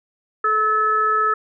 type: harmonic tone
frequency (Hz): 432.5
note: A4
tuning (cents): -30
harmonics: 1 / 3 / 4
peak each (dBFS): -26 / -16 / -25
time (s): 0.44-1.34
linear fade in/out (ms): 5
effects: none